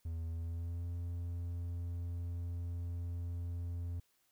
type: tone with pitch glide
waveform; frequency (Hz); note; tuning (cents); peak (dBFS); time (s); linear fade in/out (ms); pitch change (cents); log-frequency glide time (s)
triangle; 82.41 to 86.36; E2 to F2; 0 to -19; -35; 0.05-4; 5; +81; 0.27-0.86
effects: white hiss -75 dBFS RMS until 4.31 s